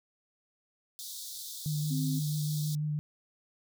pink high-pass noise, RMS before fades -42 dBFS, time 0.99-2.75 s, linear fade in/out 0 ms, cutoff 3500 Hz, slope 96 dB/octave
sine tone with vibrato, 150.7 Hz, D3, 45 cents sharp, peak -29 dBFS, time 1.66-2.99 s, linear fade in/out 0 ms, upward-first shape sine, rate 6.1 Hz, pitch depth 17 cents each way
sine tone, 261.6 Hz, C4, in tune, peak -32 dBFS, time 1.9-2.2 s, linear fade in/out 20 ms
effects none

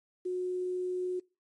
sine tone with quantisation, 364.3 Hz, F#4, 27 cents flat, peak -30 dBFS, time 0.25-1.2 s, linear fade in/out 10 ms, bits 10, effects noise-tail reverb RT60 0.3 s tail -24 dB re dry + MP3 48 kbps

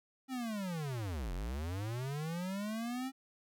square linear two-way sweep, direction down then up, 268.4 to 41 to 268.4 Hz, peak -37 dBFS, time 0.28-3.12 s, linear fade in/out 50 ms, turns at 1.33 s, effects none

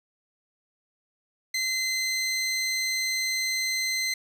20% pulse tone, 2060 Hz, C7, 28 cents flat, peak -20 dBFS, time 1.54-4.14 s, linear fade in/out 5 ms, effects resampled to 32000 Hz + 9-bit

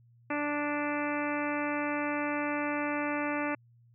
harmonic tone, 293.3 Hz, D4, 2 cents flat, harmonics 1 / 2 / 3 / 4 / 5 / 6 / 7 / 8 / 9, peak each -33 / -36 / -38 / -39 / -40 / -41 / -41 / -42 / -43 dBFS, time 0.3-3.55 s, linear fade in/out 5 ms, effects added 118 Hz sine -58 dBFS peak until 3.94 s

